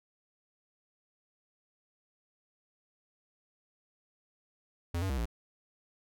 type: tone with pitch steps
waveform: square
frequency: 85.6 / 95.5 / 66.8 / 57.2 Hz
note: F2 / G2 / C2 / A#1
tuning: -34 / -45 / +36 / -32 cents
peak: -31 dBFS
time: 4.94-5.256 s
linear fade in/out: 5 ms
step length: 79 ms
effects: none